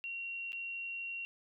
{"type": "tone with dropouts", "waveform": "sine", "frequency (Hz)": 2746, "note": "F7", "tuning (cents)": -30, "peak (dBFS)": -38, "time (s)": [0.04, 1.25], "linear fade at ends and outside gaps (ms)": 0, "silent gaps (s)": [0.521, 0.53], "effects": []}